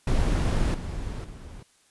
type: noise with level steps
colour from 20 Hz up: brown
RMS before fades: -23 / -33 / -41 dBFS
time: 0.07-1.63 s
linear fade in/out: 5 ms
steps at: 0.74 / 1.24 s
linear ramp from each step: 5 ms
effects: white hiss -62 dBFS RMS until 1.9 s + resampled to 24000 Hz